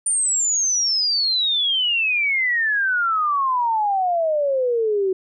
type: exponential sweep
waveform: sine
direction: down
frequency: 9160 to 370 Hz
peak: -17 dBFS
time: 0.06-5.13 s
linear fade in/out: 5 ms
effects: none